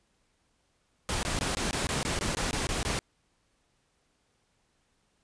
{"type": "noise bursts", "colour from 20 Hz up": "pink", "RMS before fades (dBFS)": -30, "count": 12, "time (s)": [1.09, 2.99], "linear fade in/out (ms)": 0, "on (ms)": 140, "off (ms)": 20, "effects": ["pink hiss -72 dBFS RMS until 5.23 s", "resampled to 22050 Hz"]}